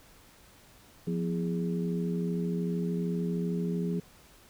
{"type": "harmonic tone with a mistuned harmonic", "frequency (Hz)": 82.6, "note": "E2", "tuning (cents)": 4, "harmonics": [2, 3, 4, 5], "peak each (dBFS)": [-29, -38, -42, -36], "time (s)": [1.07, 4], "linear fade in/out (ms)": 5, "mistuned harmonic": 2, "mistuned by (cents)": 97, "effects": ["pink hiss -57 dBFS RMS until 4.49 s"]}